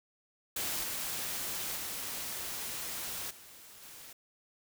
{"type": "noise with level steps", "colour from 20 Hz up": "white", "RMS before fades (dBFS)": [-35, -37, -39, -53, -50], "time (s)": [0.56, 4.13], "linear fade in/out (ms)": 5, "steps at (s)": [0.83, 1.76, 3.3, 3.82], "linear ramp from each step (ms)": 10, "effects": []}